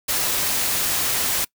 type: noise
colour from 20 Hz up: white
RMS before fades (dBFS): -22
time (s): 0.08-1.45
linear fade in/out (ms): 10
effects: noise-tail reverb RT60 0.1 s tail -23 dB re dry